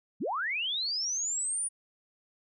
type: linear sweep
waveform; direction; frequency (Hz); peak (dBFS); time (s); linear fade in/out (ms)
sine; up; 130.1 to 9630; -29; 0.2-1.69; 20
effects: none